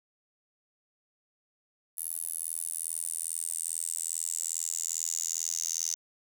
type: tone with high-pass filter sweep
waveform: 10% pulse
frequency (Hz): 82.41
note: E2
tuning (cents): 0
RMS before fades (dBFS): -34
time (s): 1.97-5.95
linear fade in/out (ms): 10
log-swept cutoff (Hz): 11000 to 6200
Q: 8
effects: none